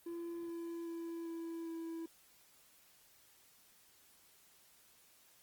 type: tone with pitch steps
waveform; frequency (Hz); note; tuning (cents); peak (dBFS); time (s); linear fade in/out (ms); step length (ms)
triangle; 339.7 / 337.2 / 334.6 / 332.1 / 329.6; F4 / E4 / E4 / E4 / E4; -48 / +39 / +26 / +13 / 0; -39; 0.06-2.06; 5; 400
effects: white hiss -66 dBFS RMS until 5.42 s + Opus 24 kbps